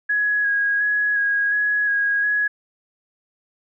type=tone with vibrato; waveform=sine; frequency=1661.2 Hz; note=G#6; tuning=in tune; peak=-17 dBFS; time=0.09-2.48 s; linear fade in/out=10 ms; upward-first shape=square; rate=1.4 Hz; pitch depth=16 cents each way; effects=none